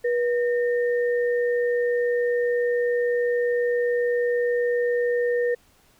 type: tone pair together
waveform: sine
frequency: 483.9 / 1827 Hz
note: B4 / A#6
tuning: -35 / -35 cents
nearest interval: octave + major seventh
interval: 2300 cents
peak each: -20 / -31 dBFS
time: 0.04-5.55 s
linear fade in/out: 10 ms
effects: pink hiss -59 dBFS RMS until 5.99 s